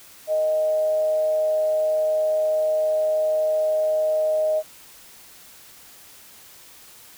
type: tone with amplitude modulation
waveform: sine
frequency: 622.3 Hz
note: D#5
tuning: in tune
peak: -17 dBFS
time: 0.27-4.63 s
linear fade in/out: 50 ms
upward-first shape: sine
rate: 173 Hz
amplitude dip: 25%
effects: white hiss -47 dBFS RMS until 7.17 s